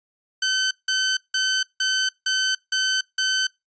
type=tone bursts; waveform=15% pulse; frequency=1530 Hz; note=G6; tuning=42 cents flat; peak=-13 dBFS; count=7; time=0.42-3.47 s; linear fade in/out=5 ms; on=290 ms; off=170 ms; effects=noise-tail reverb RT60 0.2 s tail -24 dB re dry + resampled to 16000 Hz